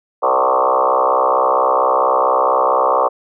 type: tone with frequency modulation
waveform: sine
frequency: 830 Hz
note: G#5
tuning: 1 cent flat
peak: -11 dBFS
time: 0.22-3.09 s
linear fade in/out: 20 ms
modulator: 64.4 Hz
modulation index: 5.7
effects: none